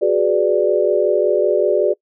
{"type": "chord", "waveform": "sine", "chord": "G# half-diminished seventh", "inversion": "third", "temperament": "equal", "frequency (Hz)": [370, 415.3, 493.9, 587.3], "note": ["F#4", "G#4", "B4", "D5"], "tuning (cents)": [0, 0, 0, 0], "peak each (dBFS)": [-18, -18, -21, -17], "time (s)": [0.01, 1.94], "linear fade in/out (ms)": 20, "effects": ["noise-tail reverb RT60 0.1 s tail -26 dB re dry"]}